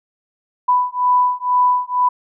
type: beating tone pair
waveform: sine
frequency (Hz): 992 / 994.1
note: B5 / B5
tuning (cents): +7 / +11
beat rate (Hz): 2.1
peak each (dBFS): -16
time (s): 0.68-2.09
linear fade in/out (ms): 10
effects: none